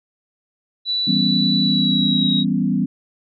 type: tone with pitch glide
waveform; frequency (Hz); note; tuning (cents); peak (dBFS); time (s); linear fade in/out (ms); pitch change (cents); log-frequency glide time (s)
sine; 3956 to 3812; B7 to A#7; +2 to +38; -18; 0.85-2.45; 50; -64; 1.6-2.33
type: chord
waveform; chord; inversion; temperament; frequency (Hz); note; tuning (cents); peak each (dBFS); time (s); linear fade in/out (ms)
sine; C# half-diminished seventh; first; equal; 164.81 / 196 / 246.9 / 277.2; E3 / G3 / B3 / C#4; 0 / 0 / 0 / 0; -23 / -20 / -21 / -24; 1.07-2.86; 10
effects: none